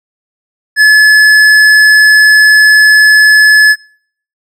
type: tone with tanh clipping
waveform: sine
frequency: 1716 Hz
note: A6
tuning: 44 cents flat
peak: -3 dBFS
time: 0.76-3.76 s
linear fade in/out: 50 ms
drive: 12 dB
effects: noise-tail reverb RT60 0.6 s tail -25 dB re dry

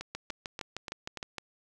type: two click trains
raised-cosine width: 0.2 ms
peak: -21 / -19 dBFS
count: 5 / 9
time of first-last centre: 0.01-1.173 / 0.15-1.383 s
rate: 3.44 / 6.49 Hz
effects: none

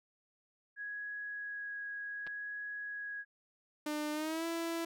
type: tone with vibrato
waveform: sine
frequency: 1662 Hz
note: G#6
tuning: 1 cent sharp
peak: -39 dBFS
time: 0.76-3.25 s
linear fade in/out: 50 ms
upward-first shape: sine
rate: 0.66 Hz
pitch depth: 8 cents each way
type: clicks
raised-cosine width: 0.3 ms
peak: -33 dBFS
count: 2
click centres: 2.267 / 2.273 s
type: tone with pitch glide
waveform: sawtooth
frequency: 300 to 332.9 Hz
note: D4 to E4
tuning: +37 to +17 cents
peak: -31 dBFS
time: 3.86-4.85 s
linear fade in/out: 5 ms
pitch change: +180 cents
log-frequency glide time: 4.12-4.46 s
effects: none

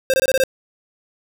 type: tone bursts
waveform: square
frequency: 528 Hz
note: C5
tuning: 16 cents sharp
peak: -14 dBFS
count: 6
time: 0.1-0.437 s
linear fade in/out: 0 ms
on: 37 ms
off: 23 ms
effects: none

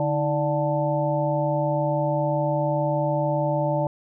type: harmonic tone with a mistuned harmonic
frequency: 146.83 Hz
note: D3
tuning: in tune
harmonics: 1 / 2 / 4 / 5 / 6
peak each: -25 / -30 / -24 / -34 / -28 dBFS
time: 0-3.87 s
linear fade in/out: 2 ms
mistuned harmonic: 2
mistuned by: +140 cents
effects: none

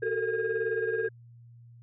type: tone cluster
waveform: sine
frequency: 376.6 / 439.9 / 458.3 / 1623 Hz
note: F#4 / A4 / A#4 / G#6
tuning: +31 / 0 / -29 / -40 cents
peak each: -34 / -30 / -31 / -33 dBFS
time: 0.02-1.09 s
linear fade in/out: 10 ms
effects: tanh soft clip ceiling -18 dBFS + added 118 Hz sine -49 dBFS peak until 1.82 s

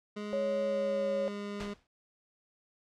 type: tone with pitch glide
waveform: 25% pulse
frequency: 208.3 to 204 Hz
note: G#3 to G#3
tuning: +5 to -31 cents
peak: -33 dBFS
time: 0.16-1.74 s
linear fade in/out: 10 ms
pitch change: -36 cents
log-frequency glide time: 0.59-1.09 s
type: tone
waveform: sine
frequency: 554.4 Hz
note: C#5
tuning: in tune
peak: -29 dBFS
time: 0.33-1.28 s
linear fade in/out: 0 ms
type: noise with exponential decay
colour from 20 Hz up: pink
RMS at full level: -38 dBFS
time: 1.6-1.87 s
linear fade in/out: 2 ms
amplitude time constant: 58 ms
effects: low-pass 5000 Hz 12 dB/octave

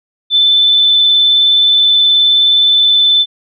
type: tone with vibrato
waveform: sine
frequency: 3520 Hz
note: A7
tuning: in tune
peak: -6 dBFS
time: 0.3-3.26 s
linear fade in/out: 50 ms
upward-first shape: square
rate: 19 Hz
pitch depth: 10 cents each way
effects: none

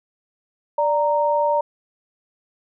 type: tone pair together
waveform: sine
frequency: 587.3 / 928.5 Hz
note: D5 / A#5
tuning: 0 / -7 cents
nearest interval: minor sixth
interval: 793 cents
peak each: -19 dBFS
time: 0.78-1.61 s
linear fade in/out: 5 ms
effects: none

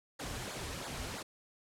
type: noise with flanger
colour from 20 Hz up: pink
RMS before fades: -41 dBFS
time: 0.19-1.23 s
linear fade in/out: 10 ms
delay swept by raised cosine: 0.34 to 5.94 ms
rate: 3 Hz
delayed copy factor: -0.9
effects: low-pass 10000 Hz 12 dB/octave

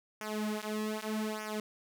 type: tone with flanger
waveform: sawtooth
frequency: 214.6 Hz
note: A3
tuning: 43 cents flat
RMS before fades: -36 dBFS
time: 0.21-1.6 s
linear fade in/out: 2 ms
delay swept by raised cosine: 0.24 to 6.04 ms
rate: 0.82 Hz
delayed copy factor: -1
effects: none

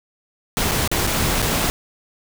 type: noise with dropouts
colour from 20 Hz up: pink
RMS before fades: -20 dBFS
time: 0.57-1.7 s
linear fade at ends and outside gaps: 0 ms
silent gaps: 0.712-0.717 / 0.876-0.915 / 1.068-1.073 / 1.419-1.425 s
effects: none

